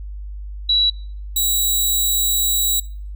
sine / 10% pulse tone pair in turn, 3916 / 3884 Hz, B7 / B7, -15 / -30 cents, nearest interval unison, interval 15 cents, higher first, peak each -13 / -8 dBFS, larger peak second, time 0.69-0.9 / 1.36-2.8 s, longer second, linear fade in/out 5 ms, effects noise-tail reverb RT60 0.5 s tail -22 dB re dry + added 50 Hz sine -28 dBFS peak until 3.15 s

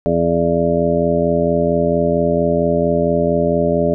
harmonic tone, 84.4 Hz, E2, 41 cents sharp, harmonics 1 / 2 / 3 / 4 / 5 / 7 / 8, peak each -27 / -20 / -21 / -25 / -19 / -17 / -25 dBFS, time 0.06-3.94 s, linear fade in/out 0 ms, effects none

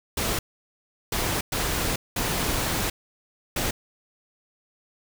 pink noise bursts at uneven times, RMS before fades -26 dBFS, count 5, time 0.17-0.39 / 1.12-1.41 / 1.52-1.96 / 2.16-2.9 / 3.56-3.71 s, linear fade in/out 5 ms, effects none

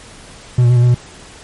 triangle tone with pitch steps, 123.7 / 120 / 123.7 / 120.3 / 123 / 122 Hz, B2 / B2 / B2 / B2 / B2 / B2, +3 / -49 / +3 / -45 / -7 / -21 cents, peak -5 dBFS, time 0.58-0.946 s, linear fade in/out 5 ms, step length 61 ms, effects pink hiss -38 dBFS RMS until 1.43 s + MP3 48 kbps

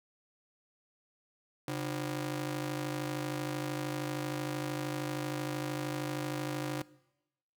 sawtooth ring-modulated tone, 219.2 Hz, A3, 6 cents flat, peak -27 dBFS, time 1.68-6.82 s, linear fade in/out 2 ms, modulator 83.1 Hz, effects noise-tail reverb RT60 0.9 s tail -20 dB re dry

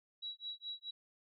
sine tone with tremolo, 3893 Hz, B7, 26 cents flat, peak -39 dBFS, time 0.22-0.91 s, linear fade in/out 10 ms, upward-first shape sine, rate 4.7 Hz, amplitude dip 100%, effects none

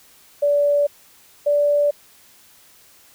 sine tone pair in turn, 578 / 582 Hz, D5 / D5, -28 / -16 cents, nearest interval unison, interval 12 cents, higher second, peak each -14 dBFS, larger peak neither, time 0.42-0.87 / 1.46-1.91 s, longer neither, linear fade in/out 10 ms, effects white hiss -51 dBFS RMS until 3.14 s

